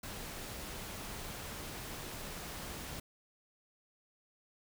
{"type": "noise", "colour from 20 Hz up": "pink", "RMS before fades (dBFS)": -44, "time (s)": [0.03, 3], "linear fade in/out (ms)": 5, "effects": []}